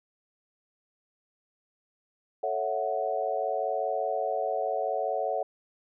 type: chord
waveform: sine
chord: F# minor seventh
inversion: first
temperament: equal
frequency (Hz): 440 / 554.4 / 659.3 / 740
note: A4 / C#5 / E5 / F#5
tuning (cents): 0 / 0 / 0 / 0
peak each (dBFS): -34 / -32 / -32 / -31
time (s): 2.43-5.43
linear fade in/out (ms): 5
effects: none